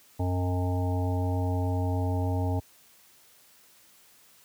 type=harmonic tone with a mistuned harmonic; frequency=90.1 Hz; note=F#2; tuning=45 cents flat; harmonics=1 / 3 / 5 / 7 / 9 / 10; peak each=-25 / -33 / -38 / -38 / -38 / -43 dBFS; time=0.19-2.6 s; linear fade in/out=10 ms; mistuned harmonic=1; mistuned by=+43 cents; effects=white hiss -58 dBFS RMS until 4.44 s + high-pass 60 Hz 12 dB/octave